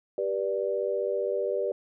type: chord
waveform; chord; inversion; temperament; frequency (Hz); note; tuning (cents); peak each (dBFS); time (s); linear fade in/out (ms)
sine; G major; none; equal with one note detuned; 392 / 487.4 / 587.3; G4 / B4 / D5; 0 / -23 / 0; -30; 0.18-1.72; 2
effects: none